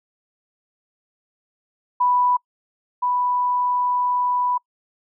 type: tone pair in turn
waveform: sine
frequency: 987.8 / 987.8 Hz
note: B5 / B5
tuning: 0 / 0 cents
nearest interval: unison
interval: 0 cents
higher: neither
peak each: -15 / -18 dBFS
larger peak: first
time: 2-2.37 / 3.02-4.58 s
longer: second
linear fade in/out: 10 ms
effects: noise-tail reverb RT60 0.1 s tail -26 dB re dry